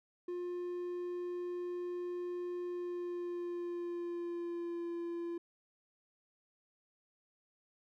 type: tone with pitch glide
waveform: triangle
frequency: 354.3 to 341.8 Hz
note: F4 to F4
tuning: +25 to -37 cents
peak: -35 dBFS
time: 0.28-5.38 s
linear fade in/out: 5 ms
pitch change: -62 cents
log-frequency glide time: 2.65-4.91 s
effects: none